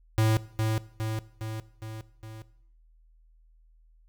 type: tone with echo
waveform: square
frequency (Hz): 110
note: A2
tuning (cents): 0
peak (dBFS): -21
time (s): 0.18-0.37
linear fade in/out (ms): 0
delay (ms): 410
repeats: 5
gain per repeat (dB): -4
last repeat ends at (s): 2.42
effects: noise-tail reverb RT60 0.7 s tail -18 dB re dry + added 40 Hz sine -56 dBFS peak until 4.08 s